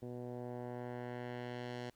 10% pulse tone with low-pass filter sweep, 122.6 Hz, B2, 12 cents flat, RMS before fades -44 dBFS, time 0.02-1.9 s, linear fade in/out 5 ms, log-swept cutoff 430 to 5200 Hz, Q 0.91, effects pink hiss -73 dBFS RMS until 1.95 s

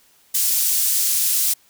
pink high-pass noise, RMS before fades -19 dBFS, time 0.34-1.54 s, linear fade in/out 10 ms, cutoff 7600 Hz, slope 12 dB/octave, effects white hiss -56 dBFS RMS until 1.69 s

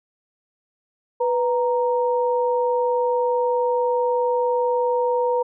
sine tone pair together, 493.9 / 932.3 Hz, B4 / A#5, 0 / 0 cents, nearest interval major seventh, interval 1100 cents, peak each -19 / -23 dBFS, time 1.2-5.43 s, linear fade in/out 10 ms, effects none

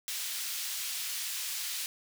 pink high-pass noise, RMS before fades -36 dBFS, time 0.08-1.86 s, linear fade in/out 0 ms, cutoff 3100 Hz, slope 12 dB/octave, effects none

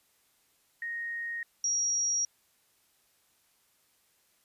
sine tone pair in turn, 1864.7 / 5682 Hz, A#6 / F8, 0 / +29 cents, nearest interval octave + perfect fifth, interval 1929 cents, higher second, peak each -33 / -26 dBFS, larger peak second, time 0.82-1.43 / 1.64-2.25 s, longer neither, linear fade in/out 2 ms, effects white hiss -69 dBFS RMS until 4.44 s + resampled to 32000 Hz

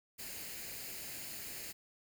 white noise with comb filter, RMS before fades -45 dBFS, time 0.18-1.73 s, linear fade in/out 20 ms, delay 0.43 ms, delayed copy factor +0.55, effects none

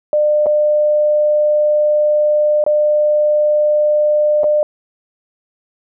sine tone with dropouts, 600 Hz, D5, 37 cents sharp, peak -10 dBFS, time 0.13-4.63 s, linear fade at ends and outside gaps 1 ms, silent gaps 0.46-0.466 / 2.64-2.664 / 4.434-4.441 s, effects none

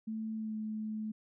sine tone with pitch glide, 220 to 216.2 Hz, A3 to A3, 0 to -30 cents, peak -35 dBFS, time 0.07-1.12 s, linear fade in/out 10 ms, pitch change -30 cents, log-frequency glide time 0.35-0.56 s, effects none

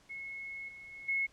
sine tone with level steps, 2180 Hz, C#7, 29 cents flat, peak -40 / -47 / -45 / -29 dBFS, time 0.09-1.27 s, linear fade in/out 20 ms, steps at 0.68 / 0.92 / 1.08 s, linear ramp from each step 10 ms, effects pink hiss -64 dBFS RMS until 1.32 s + low-pass 8000 Hz 12 dB/octave

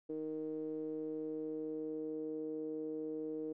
triangle ring-modulated tone, 77.78 Hz, D#2, in tune, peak -33 dBFS, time 0.09-3.53 s, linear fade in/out 10 ms, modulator 389 Hz, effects none

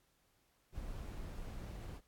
brown noise, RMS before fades -45 dBFS, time 0.72-2.01 s, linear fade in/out 50 ms, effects pink hiss -75 dBFS RMS until 2.07 s + AAC 64 kbps

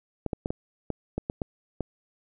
clicks, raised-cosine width 2 ms, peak -15 dBFS, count 9, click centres 0.263 / 0.332 / 0.459 / 0.505 / 0.903 / 1.18 / 1.299 / 1.418 / 1.807 s, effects none

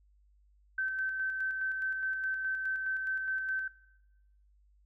sine tone with tremolo, 1542 Hz, G6, 29 cents flat, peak -29 dBFS, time 0.78-3.68 s, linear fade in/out 5 ms, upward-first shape square, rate 4.8 Hz, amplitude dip 30%, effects noise-tail reverb RT60 0.9 s tail -20 dB re dry + added 50 Hz sine -62 dBFS peak until 4.85 s

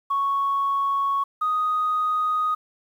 sine tone pair in turn, 1108.7 / 1245.6 Hz, C#6 / D#6, 0 / +2 cents, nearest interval major second, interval 202 cents, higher second, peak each -19 dBFS, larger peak neither, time 0.1-1.24 / 1.41-2.55 s, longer neither, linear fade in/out 10 ms, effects tanh soft clip ceiling -16 dBFS + 9-bit

